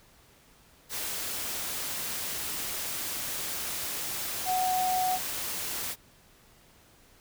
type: tone in noise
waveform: sine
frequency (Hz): 740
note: F#5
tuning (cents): 0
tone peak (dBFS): -25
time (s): 4.45-5.19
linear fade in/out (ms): 50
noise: white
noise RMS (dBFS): -34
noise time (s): 0.89-5.96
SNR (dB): +6
effects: pink hiss -59 dBFS RMS until 7.2 s